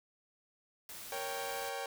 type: noise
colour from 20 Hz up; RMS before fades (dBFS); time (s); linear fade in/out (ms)
white; -47; 0.89-1.69; 0
type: chord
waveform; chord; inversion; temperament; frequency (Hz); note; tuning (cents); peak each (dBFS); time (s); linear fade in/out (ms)
sawtooth; G diminished; first; equal; 466.2 / 554.4 / 784; Bb4 / Db5 / G5; 0 / 0 / 0; -40 / -38 / -37; 1.12-1.86; 2
effects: none